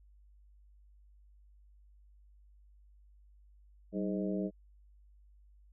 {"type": "harmonic tone with a mistuned harmonic", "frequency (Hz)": 103.83, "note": "G#2", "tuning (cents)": 0, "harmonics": [2, 3, 4, 5, 6], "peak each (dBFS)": [-34, -38, -40, -43, -42], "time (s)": [3.92, 4.51], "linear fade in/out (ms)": 50, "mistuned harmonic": 2, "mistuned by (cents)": -130, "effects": ["added 50 Hz sine -58 dBFS peak until 5.72 s"]}